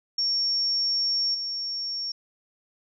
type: tone with level steps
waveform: sine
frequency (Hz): 5500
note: F8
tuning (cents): -27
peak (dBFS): -22 / -28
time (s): 0.18-2.12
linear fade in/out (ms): 5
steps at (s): 1.34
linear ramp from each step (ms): 10
effects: none